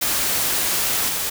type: noise with level steps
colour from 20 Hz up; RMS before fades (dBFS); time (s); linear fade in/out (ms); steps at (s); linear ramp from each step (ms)
white; -21 / -24; 0.01-1.3; 10; 1.09; 5
effects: none